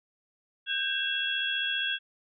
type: tone cluster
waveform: sine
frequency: 1538 / 1613 / 2706 / 3330 Hz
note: G6 / G6 / E7 / G#7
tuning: -33 / +49 / +45 / +4 cents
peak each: -36 / -33 / -34 / -30 dBFS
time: 0.66-1.99 s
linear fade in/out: 50 ms
effects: none